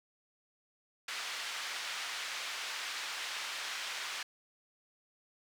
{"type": "band-pass noise", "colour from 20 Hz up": "pink", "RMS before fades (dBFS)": -40, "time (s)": [1.08, 4.23], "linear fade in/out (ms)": 5, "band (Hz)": [1500, 5200], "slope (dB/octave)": 12, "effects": []}